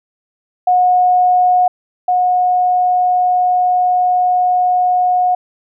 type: tone pair in turn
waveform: sine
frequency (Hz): 726 / 726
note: F#5 / F#5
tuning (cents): -33 / -33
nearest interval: unison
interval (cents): 0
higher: neither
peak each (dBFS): -8 / -10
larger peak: first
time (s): 0.67-1.68 / 2.08-5.35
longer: second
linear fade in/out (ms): 5
effects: none